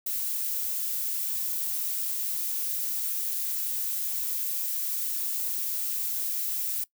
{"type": "noise", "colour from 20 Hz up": "violet", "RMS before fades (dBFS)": -30, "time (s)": [0.06, 6.84], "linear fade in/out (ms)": 5, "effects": ["noise-tail reverb RT60 0.1 s tail -20 dB re dry"]}